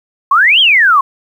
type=exponential two-way sweep; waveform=sine; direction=up then down; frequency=1046.5 to 3324 to 1046.5 Hz; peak=-5 dBFS; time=0.31-1.01 s; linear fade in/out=5 ms; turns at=0.6 s; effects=7-bit